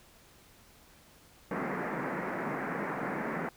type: band-pass noise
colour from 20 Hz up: pink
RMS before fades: -35 dBFS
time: 1.51-3.49 s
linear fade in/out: 2 ms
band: 150 to 2100 Hz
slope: 48 dB/octave
effects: pink hiss -59 dBFS RMS until 3.56 s